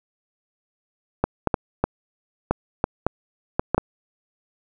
clicks, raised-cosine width 1 ms, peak -4 dBFS, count 10, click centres 1.24 / 1.473 / 1.542 / 1.84 / 2.51 / 2.841 / 3.066 / 3.595 / 3.746 / 3.78 s, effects none

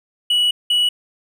triangle tone bursts at uneven times, 2936 Hz, F#7, 14 cents flat, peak -12 dBFS, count 2, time 0.3-0.51 / 0.7-0.89 s, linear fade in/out 5 ms, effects none

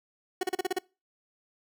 30% pulse tone bursts, 370 Hz, F#4, in tune, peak -23 dBFS, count 7, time 0.41-0.787 s, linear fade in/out 5 ms, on 23 ms, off 36 ms, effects noise-tail reverb RT60 0.3 s tail -24 dB re dry

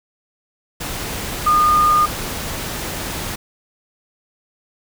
sine tone in noise, 1219 Hz, D#6, 36 cents flat, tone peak -11 dBFS, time 1.46-2.06 s, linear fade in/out 10 ms, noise pink, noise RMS -26 dBFS, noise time 0.8-3.36 s, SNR +12 dB, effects none

